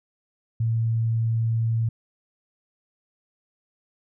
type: tone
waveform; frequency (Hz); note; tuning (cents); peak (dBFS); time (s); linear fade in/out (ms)
sine; 113.8; A#2; -41; -20; 0.6-1.89; 5
effects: none